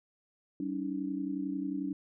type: tone cluster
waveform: sine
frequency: 191.1 / 282.1 / 313.3 Hz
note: G3 / C#4 / D#4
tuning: -44 / +30 / +12 cents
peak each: -39 / -34 / -38 dBFS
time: 0.6-1.93 s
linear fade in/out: 2 ms
effects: none